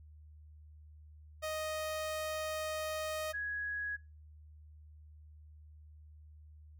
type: tone pair in turn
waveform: sawtooth / sine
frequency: 623 / 1667.1 Hz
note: D#5 / G#6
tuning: +2 / +6 cents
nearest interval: octave + perfect fourth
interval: 1704 cents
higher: second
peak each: -32 / -35 dBFS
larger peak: first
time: 1.42-3.33 / 3.33-3.97 s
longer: first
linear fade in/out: 20 ms
effects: noise-tail reverb RT60 0.3 s tail -23 dB re dry + added 76 Hz sine -53 dBFS peak until 6.79 s